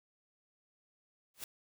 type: noise with exponential growth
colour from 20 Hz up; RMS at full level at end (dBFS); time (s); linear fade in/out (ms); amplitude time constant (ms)
white; -38; 1.34-1.44; 2; 21
effects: none